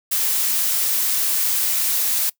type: noise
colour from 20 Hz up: blue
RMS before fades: -20 dBFS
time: 0.11-2.3 s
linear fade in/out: 10 ms
effects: noise-tail reverb RT60 0.1 s tail -21 dB re dry